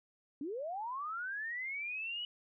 sine linear sweep, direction up, 261.8 to 2964 Hz, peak -37 dBFS, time 0.41-2.25 s, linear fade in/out 2 ms, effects none

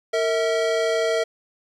square tone pair together, 457.5 / 647 Hz, A#4 / E5, -32 / -32 cents, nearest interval tritone, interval 600 cents, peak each -23 / -23 dBFS, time 0.13-1.24 s, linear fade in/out 10 ms, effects low-pass 6000 Hz 12 dB/octave + 9-bit

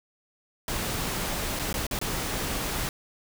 pink noise with dropouts, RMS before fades -30 dBFS, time 0.68-2.89 s, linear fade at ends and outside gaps 1 ms, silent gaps 1.591-1.595 / 1.728-1.741 / 1.867-1.911 / 1.99-2.014 s, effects none

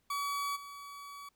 40% pulse tone with level steps, 1138 Hz, C#6, 45 cents sharp, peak -32 / -44 dBFS, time 0.1-1.29 s, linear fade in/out 5 ms, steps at 0.55 s, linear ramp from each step 20 ms, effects pink hiss -75 dBFS RMS until 1.35 s

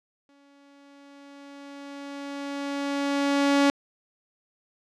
sawtooth tone with exponential growth, 281.5 Hz, C#4, 27 cents sharp, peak -13 dBFS, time 0.29-3.7 s, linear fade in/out 1 ms, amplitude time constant 740 ms, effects low-pass 6000 Hz 12 dB/octave

